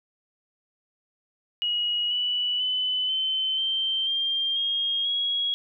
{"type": "tone with pitch steps", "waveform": "sine", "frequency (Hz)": [2900, 2956, 3013, 3071, 3130, 3190, 3251, 3314], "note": ["F#7", "F#7", "F#7", "G7", "G7", "G7", "G#7", "G#7"], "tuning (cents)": [-35, -2, 31, -36, -3, 30, -38, -4], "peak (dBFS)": -23, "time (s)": [1.62, 5.54], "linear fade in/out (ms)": 0, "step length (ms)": 490, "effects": []}